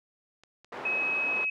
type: clicks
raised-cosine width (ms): 0.2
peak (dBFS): -36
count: 3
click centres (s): 0.436 / 0.646 / 0.774
type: band-pass noise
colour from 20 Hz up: pink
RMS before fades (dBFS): -39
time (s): 0.72-1.45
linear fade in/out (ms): 5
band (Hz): 410 to 1500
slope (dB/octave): 12
type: tone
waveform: sine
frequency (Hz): 2555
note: D#7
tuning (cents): +45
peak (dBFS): -26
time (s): 0.85-1.5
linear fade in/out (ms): 5
effects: none